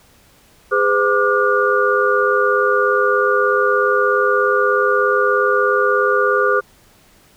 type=tone cluster; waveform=sine; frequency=411.2 / 508 / 1186 / 1439 Hz; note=G#4 / B4 / D6 / F#6; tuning=-17 / +49 / +17 / -49 cents; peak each=-18 dBFS; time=0.71-6.61 s; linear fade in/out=20 ms; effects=pink hiss -51 dBFS RMS until 7.36 s